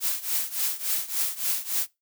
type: noise with tremolo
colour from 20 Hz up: blue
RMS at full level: -24 dBFS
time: 0-1.87 s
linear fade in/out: 50 ms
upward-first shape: triangle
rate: 3.5 Hz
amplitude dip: 90%
effects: noise-tail reverb RT60 0.2 s tail -21 dB re dry